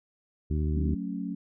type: harmonic tone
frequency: 76.1 Hz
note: D#2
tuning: 38 cents flat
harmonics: 1 / 2 / 3 / 4 / 5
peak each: -26 / -32 / -36 / -38 / -40 dBFS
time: 0.5-0.95 s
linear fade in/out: 10 ms
type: chord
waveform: sine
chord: F# minor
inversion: none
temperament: just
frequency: 185 / 222 / 277.5 Hz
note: F#3 / A3 / C#4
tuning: 0 / +16 / +2 cents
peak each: -34 / -36 / -35 dBFS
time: 0.75-1.35 s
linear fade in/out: 10 ms
effects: none